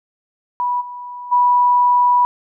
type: tone with level steps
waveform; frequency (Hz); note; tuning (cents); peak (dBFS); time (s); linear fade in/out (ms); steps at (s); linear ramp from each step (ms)
sine; 980; B5; -14; -16 / -28 / -10; 0.6-2.25; 0; 0.8 / 1.31; 20
effects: none